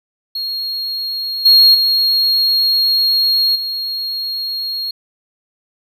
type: tone with level steps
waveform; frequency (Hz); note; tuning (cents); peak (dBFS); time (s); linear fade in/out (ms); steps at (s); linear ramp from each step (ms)
triangle; 4277; C8; +37; -18 / -4 / -10 / -18; 0.35-4.91; 5; 1.45 / 1.74 / 3.55; 10
effects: none